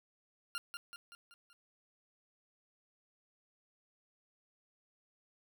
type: tone with echo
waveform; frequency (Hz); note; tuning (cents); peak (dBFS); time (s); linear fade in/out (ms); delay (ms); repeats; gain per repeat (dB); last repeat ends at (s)
20% pulse; 1396.9; F6; 0; -32; 0.55-0.58; 0; 190; 5; -5; 1.53
effects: none